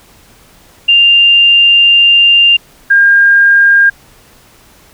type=tone pair in turn; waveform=sine; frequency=2794 / 1610.3 Hz; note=F7 / G6; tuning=0 / +46 cents; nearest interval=minor seventh; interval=954 cents; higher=first; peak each=-3 dBFS; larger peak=neither; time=0.88-2.57 / 2.9-3.9 s; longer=first; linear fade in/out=10 ms; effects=pink hiss -43 dBFS RMS until 4.93 s